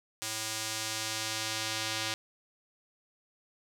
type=tone with band-pass filter sweep; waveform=square; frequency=110 Hz; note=A2; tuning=in tune; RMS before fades=-35 dBFS; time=0.22-2.14 s; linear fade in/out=0 ms; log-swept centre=7300 to 4400 Hz; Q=0.93; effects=none